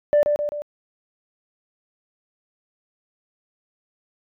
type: tone with echo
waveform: sine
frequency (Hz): 589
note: D5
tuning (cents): +5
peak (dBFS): -11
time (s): 0.13-0.23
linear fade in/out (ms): 0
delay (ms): 130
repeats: 3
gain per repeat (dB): -5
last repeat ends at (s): 0.62
effects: tanh soft clip ceiling -11 dBFS